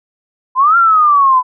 sine exponential two-way sweep, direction up then down, 997 to 1396.9 to 997 Hz, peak -6 dBFS, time 0.55-1.43 s, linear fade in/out 50 ms, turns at 0.77 s, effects none

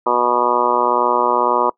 harmonic tone, 121.9 Hz, B2, 22 cents flat, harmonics 2 / 3 / 4 / 5 / 6 / 7 / 8 / 9 / 10, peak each -30 / -22 / -22 / -23 / -27 / -23 / -18 / -22 / -23 dBFS, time 0.06-1.7 s, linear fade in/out 5 ms, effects noise-tail reverb RT60 0.1 s tail -22 dB re dry

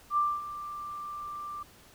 sine tone with ADSR envelope, 1181 Hz, D6, 9 cents sharp, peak -22 dBFS, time 0.1-1.63 s, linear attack 71 ms, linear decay 240 ms, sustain -14 dB, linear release 5 ms, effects pink hiss -56 dBFS RMS until 1.94 s

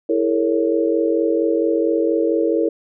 sine chord, A# half-diminished seventh, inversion second, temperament equal with one note detuned, 329.6 / 415.3 / 459.7 / 554.4 Hz, E4 / G#4 / A#4 / C#5, 0 / 0 / -24 / 0 cents, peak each -19 / -24 / -19 / -23 dBFS, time 0.09-2.69 s, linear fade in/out 5 ms, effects none

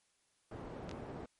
white low-pass noise, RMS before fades -46 dBFS, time 0.51-1.26 s, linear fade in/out 5 ms, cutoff 560 Hz, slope 12 dB/octave
clicks, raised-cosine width 0.2 ms, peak -29 dBFS, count 2, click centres 0.893 / 0.913 s
effects white hiss -75 dBFS RMS until 1.39 s + MP3 48 kbps

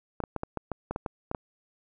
clicks, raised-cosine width 1 ms, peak -17 dBFS, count 11, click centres 0.203 / 0.238 / 0.363 / 0.434 / 0.573 / 0.717 / 0.91 / 0.961 / 1.062 / 1.314 / 1.348 s, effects none

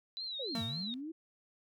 sine tone with vibrato, 3952 Hz, B7, in tune, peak -38 dBFS, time 0.17-0.94 s, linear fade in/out 0 ms, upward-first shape triangle, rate 3.6 Hz, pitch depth 130 cents each way
sine linear two-way sweep, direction down then up, 581 to 90.6 to 334.2 Hz, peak -39 dBFS, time 0.39-1.12 s, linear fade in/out 10 ms, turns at 0.62 s
45% pulse tone with exponential decay, 227.4 Hz, A#3, 43 cents flat, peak -33 dBFS, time 0.55-1.01 s, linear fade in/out 2 ms, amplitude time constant 100 ms
effects none

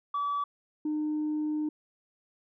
sine tone pair in turn, 1148 / 304.1 Hz, D6 / D#4, -40 / -40 cents, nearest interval octave + major seventh, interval 2300 cents, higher first, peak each -26 dBFS, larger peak neither, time 0.14-0.44 / 0.85-1.69 s, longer second, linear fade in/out 5 ms, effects tanh soft clip ceiling -25 dBFS

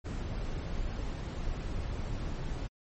brown noise, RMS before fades -35 dBFS, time 0.04-2.68 s, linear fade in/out 20 ms, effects MP3 32 kbps

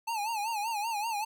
square tone with vibrato, 870 Hz, A5, 20 cents flat, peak -31 dBFS, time 0.07-1.25 s, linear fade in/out 10 ms, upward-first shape sine, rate 5.2 Hz, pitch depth 120 cents each way, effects none

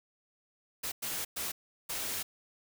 white noise bursts at uneven times, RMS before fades -36 dBFS, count 4, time 0.83-0.92 / 1.02-1.25 / 1.36-1.52 / 1.89-2.23 s, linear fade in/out 10 ms, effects none

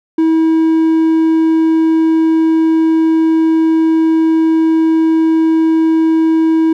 triangle tone, 322.3 Hz, E4, 39 cents flat, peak -6 dBFS, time 0.18-6.73 s, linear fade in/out 5 ms, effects none

